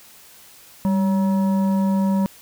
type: tone with frequency modulation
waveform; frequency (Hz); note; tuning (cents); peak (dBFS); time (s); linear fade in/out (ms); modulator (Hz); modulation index
sine; 196; G3; 0; -16; 0.85-2.26; 0; 756; 0.42
effects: white hiss -47 dBFS RMS until 2.41 s